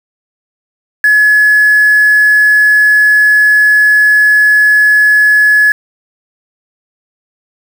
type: tone with quantisation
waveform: sine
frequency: 1700 Hz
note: G#6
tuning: 40 cents sharp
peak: -4 dBFS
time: 1.04-5.72 s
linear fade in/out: 2 ms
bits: 4
effects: none